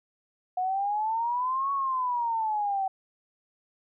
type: exponential two-way sweep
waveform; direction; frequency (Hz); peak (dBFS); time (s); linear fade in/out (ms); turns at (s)
sine; up then down; 725 to 1119 to 759; -25; 0.57-2.88; 5; 1.72
effects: none